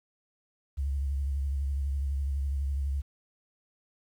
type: tone with vibrato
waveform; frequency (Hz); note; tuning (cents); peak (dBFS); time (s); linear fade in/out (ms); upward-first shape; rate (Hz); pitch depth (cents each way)
sine; 69.3; C#2; 0; -27; 0.77-3.02; 20; triangle; 12; 75
effects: 10-bit